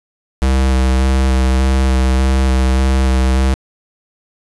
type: tone with vibrato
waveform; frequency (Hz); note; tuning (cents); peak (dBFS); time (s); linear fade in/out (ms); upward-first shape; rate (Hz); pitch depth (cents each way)
square; 65.3; C2; -3; -11; 0.42-3.54; 0; square; 1.7; 14
effects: resampled to 24000 Hz + 8-bit